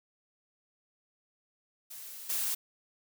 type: noise with level steps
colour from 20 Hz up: blue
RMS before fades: -45 / -32 dBFS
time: 1.9-2.55 s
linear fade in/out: 10 ms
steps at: 2.29 s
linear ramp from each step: 10 ms
effects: none